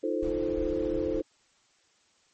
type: chord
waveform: sine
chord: F dominant seventh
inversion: third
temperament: equal with one note detuned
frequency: 311.1 / 345.8 / 440 / 523.3 Hz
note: Eb4 / F4 / A4 / C5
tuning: 0 / -17 / 0 / 0 cents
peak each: -32 dBFS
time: 0.03-1.22 s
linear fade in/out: 10 ms
type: noise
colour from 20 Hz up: brown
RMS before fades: -39 dBFS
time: 0.22-1.21 s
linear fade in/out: 10 ms
effects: white hiss -66 dBFS RMS until 2.33 s + MP3 32 kbps